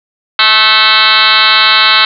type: tone with frequency modulation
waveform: sine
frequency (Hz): 2637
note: E7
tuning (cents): 0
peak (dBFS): -4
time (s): 0.39-2.05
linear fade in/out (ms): 2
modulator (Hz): 222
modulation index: 7.1
effects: none